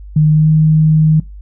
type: tone with pitch glide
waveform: sine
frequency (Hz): 153.4 to 156.26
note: D#3 to D#3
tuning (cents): -24 to +8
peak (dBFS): -6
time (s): 0.16-1.2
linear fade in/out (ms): 5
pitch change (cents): +32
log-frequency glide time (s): 0.31-0.49
effects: noise-tail reverb RT60 0.2 s tail -21 dB re dry + added 50 Hz sine -29 dBFS peak until 1.41 s